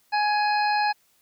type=harmonic tone; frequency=836 Hz; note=G#5; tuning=11 cents sharp; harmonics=1 / 2 / 3 / 5 / 6; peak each=-21 / -28 / -32 / -33 / -38 dBFS; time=0.12-0.93 s; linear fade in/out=20 ms; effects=white hiss -64 dBFS RMS until 1.21 s